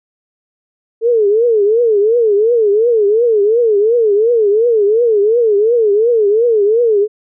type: tone with vibrato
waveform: sine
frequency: 440 Hz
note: A4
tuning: in tune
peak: -8 dBFS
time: 1.01-7.08 s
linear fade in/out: 50 ms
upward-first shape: triangle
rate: 2.8 Hz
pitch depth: 190 cents each way
effects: none

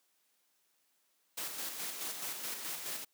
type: noise with tremolo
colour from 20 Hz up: white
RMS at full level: -39 dBFS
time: 1.37-3.05 s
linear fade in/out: 10 ms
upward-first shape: square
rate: 4.7 Hz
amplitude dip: 40%
effects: white hiss -75 dBFS RMS until 3.13 s + high-pass 200 Hz 12 dB/octave

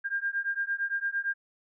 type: beating tone pair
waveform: sine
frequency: 1600 / 1608.8 Hz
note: G6 / G6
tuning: +35 / +44 cents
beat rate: 8.8 Hz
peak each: -31 dBFS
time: 0.04-1.34 s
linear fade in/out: 20 ms
effects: none

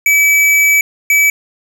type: tone pair in turn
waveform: square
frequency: 2295 / 2295 Hz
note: D7 / D7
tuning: -40 / -40 cents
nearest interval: unison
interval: 0 cents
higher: neither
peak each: -8 dBFS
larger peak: neither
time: 0.06-0.81 / 1.1-1.3 s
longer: first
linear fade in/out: 2 ms
effects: none

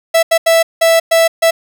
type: tone bursts at uneven times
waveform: 45% pulse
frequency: 659.3 Hz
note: E5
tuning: in tune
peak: -7 dBFS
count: 6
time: 0.14-0.23 / 0.31-0.38 / 0.46-0.63 / 0.81-1 / 1.11-1.28 / 1.42-1.51 s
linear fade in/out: 10 ms
effects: none

